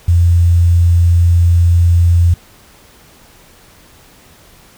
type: tone with quantisation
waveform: sine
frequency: 86 Hz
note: F2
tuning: 26 cents flat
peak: -6 dBFS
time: 0.08-2.34 s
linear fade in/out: 5 ms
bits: 6
effects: pink hiss -44 dBFS RMS until 4.77 s